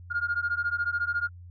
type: beating tone pair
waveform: sine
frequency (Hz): 1411 / 1425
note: F6 / F6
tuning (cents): +17 / +34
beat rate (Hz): 14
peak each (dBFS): -28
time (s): 0.1-1.29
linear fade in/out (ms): 20
effects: tanh soft clip ceiling -19 dBFS + added 88 Hz sine -43 dBFS peak until 1.5 s